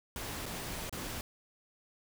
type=noise with dropouts; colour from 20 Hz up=pink; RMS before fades=-40 dBFS; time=0.16-1.21 s; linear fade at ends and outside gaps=1 ms; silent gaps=0.457-0.462 / 0.895-0.926 s; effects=none